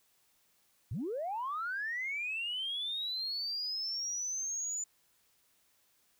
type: linear sweep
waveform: sine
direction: up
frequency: 82.41 to 7040 Hz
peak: -33 dBFS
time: 0.91-4.84 s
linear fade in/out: 5 ms
effects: tanh soft clip ceiling -29 dBFS + white hiss -71 dBFS RMS until 6.19 s